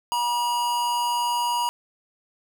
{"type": "tone with amplitude modulation", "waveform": "square", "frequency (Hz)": 960, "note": "B5", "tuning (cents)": -49, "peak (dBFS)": -21, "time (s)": [0.12, 1.69], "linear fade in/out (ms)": 0, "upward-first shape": "sine", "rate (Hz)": 237, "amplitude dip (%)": 35, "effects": ["9-bit"]}